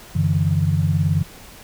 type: tone cluster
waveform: sine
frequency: 93.9 / 143.8 / 162.4 Hz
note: F#2 / D3 / E3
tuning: +26 / -36 / -26 cents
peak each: -20 dBFS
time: 0.15-1.23 s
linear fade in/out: 10 ms
effects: pink hiss -42 dBFS RMS until 1.63 s